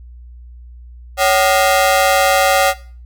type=ring-modulated tone; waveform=sawtooth; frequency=659.3 Hz; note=E5; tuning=in tune; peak=-4 dBFS; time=1.17-2.74 s; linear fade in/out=50 ms; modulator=101 Hz; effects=noise-tail reverb RT60 0.4 s tail -17 dB re dry + added 60 Hz sine -34 dBFS peak until 3.05 s